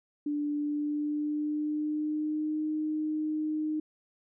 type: tone with pitch glide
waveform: sine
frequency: 293.7 to 307.9 Hz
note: D4 to D#4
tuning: 0 to -18 cents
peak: -28 dBFS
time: 0.26-3.8 s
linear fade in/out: 5 ms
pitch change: +82 cents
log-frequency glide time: 0.56-2.65 s
effects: none